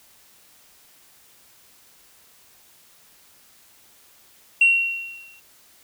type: tone with exponential decay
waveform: sine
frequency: 2738 Hz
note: F7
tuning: 35 cents flat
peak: -9 dBFS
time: 4.61-5.4 s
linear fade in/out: 5 ms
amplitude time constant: 170 ms
effects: tanh soft clip ceiling -8 dBFS + white hiss -54 dBFS RMS until 5.83 s